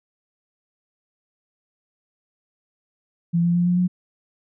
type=tone with pitch steps; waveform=sine; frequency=170 / 172.47 / 174.98 / 177.53 / 180.11 Hz; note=F3 / F3 / F3 / F3 / F#3; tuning=-46 / -21 / +4 / +29 / -46 cents; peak=-16 dBFS; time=3.33-3.88 s; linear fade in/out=20 ms; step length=110 ms; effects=none